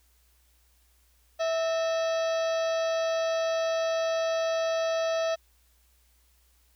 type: harmonic tone with a mistuned harmonic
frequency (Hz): 654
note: E5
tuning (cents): -14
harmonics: 1 / 2 / 3 / 4 / 5 / 6 / 7 / 8 / 9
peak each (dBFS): -25 / -37 / -40 / -42 / -44 / -44 / -47 / -48 / -46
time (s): 1.39-5.36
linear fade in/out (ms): 20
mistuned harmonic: 3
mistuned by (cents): -130
effects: added 60 Hz sine -63 dBFS peak until 6.75 s + white hiss -67 dBFS RMS until 6.75 s